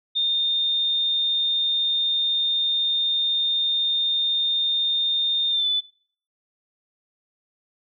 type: tone with pitch glide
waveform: sine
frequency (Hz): 3638 to 3492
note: A#7 to A7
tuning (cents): -43 to -14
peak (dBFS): -19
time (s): 0.15-5.81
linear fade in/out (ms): 20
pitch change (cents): -71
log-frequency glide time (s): 5.5-5.67
effects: noise-tail reverb RT60 0.5 s tail -20 dB re dry